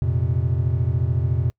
triangle chord, F suspended fourth, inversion none, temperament equal with one note detuned, 87.31 / 116.54 / 130.36 Hz, F2 / Bb2 / C3, 0 / 0 / -6 cents, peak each -21 dBFS, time 0.02-1.5 s, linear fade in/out 0 ms, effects noise-tail reverb RT60 0.1 s tail -25 dB re dry

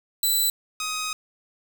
10% pulse tone pair in turn, 3990 / 1256.8 Hz, B7 / D#6, +17 / +17 cents, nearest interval octave + minor sixth, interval 2000 cents, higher first, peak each -12 / -19 dBFS, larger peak first, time 0.23-0.5 / 0.8-1.13 s, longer second, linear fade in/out 2 ms, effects 7-bit

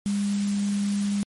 sine tone in noise, 202 Hz, G#3, 48 cents flat, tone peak -22 dBFS, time 0.06-1.23 s, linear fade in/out 0 ms, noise white, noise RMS -38 dBFS, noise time 0.06-1.23 s, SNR +13 dB, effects MP3 48 kbps

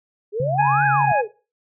sine exponential two-way sweep, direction up then down, 396.1 to 1661.2 to 396.1 Hz, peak -20 dBFS, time 0.32-1.28 s, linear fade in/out 50 ms, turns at 0.86 s
sine tone with vibrato, 138.59 Hz, C#3, in tune, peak -22 dBFS, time 0.4-1.12 s, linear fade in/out 2 ms, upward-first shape sine, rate 5.4 Hz, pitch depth 47 cents each way
harmonic tone, 831 Hz, G#5, 1 cent sharp, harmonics 1 / 2 / 3, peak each -17 / -25 / -31 dBFS, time 0.58-1.22 s, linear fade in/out 20 ms
effects noise-tail reverb RT60 0.3 s tail -17 dB re dry

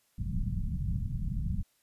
pink low-pass noise, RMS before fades -32 dBFS, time 0.18-1.63 s, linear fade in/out 10 ms, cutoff 200 Hz, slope 48 dB/octave, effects white hiss -71 dBFS RMS until 1.82 s + resampled to 32000 Hz

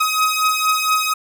sawtooth beating tone pair, 1263 / 1267.3 Hz, D#6 / D#6, +26 / +31 cents, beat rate 4.3 Hz, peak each -14 / -16 dBFS, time 0-1.14 s, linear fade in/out 10 ms, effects none

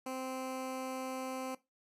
15% pulse tone with notch filter, 260.3 Hz, C4, 9 cents flat, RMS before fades -40 dBFS, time 0.06-1.55 s, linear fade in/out 5 ms, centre 3600 Hz, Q 1.9, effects noise-tail reverb RT60 0.2 s tail -17 dB re dry + resampled to 32000 Hz

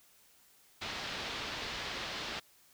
white low-pass noise, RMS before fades -40 dBFS, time 0.81-2.4 s, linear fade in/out 10 ms, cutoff 4400 Hz, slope 24 dB/octave, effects white hiss -64 dBFS RMS until 2.73 s

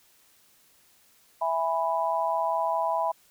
sine chord, E major, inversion none, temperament just, 659.3 / 824.1 / 988.9 Hz, E5 / G#5 / B5, 0 / -14 / +2 cents, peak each -28 / -30 / -27 dBFS, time 1.41-3.12 s, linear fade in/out 10 ms, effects white hiss -61 dBFS RMS until 3.3 s

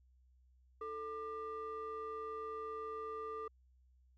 triangle ring-modulated tone, 377.1 Hz, F#4, 33 cents sharp, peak -36 dBFS, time 0.81-3.48 s, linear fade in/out 5 ms, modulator 818 Hz, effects added 63 Hz sine -65 dBFS peak until 4.17 s

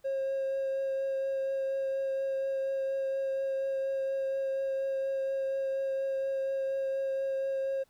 triangle tone with vibrato, 539 Hz, C#5, 49 cents flat, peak -26 dBFS, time 0.04-7.84 s, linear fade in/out 20 ms, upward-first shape triangle, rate 4.2 Hz, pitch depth 12 cents each way, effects tanh soft clip ceiling -24 dBFS + pink hiss -69 dBFS RMS until 7.89 s

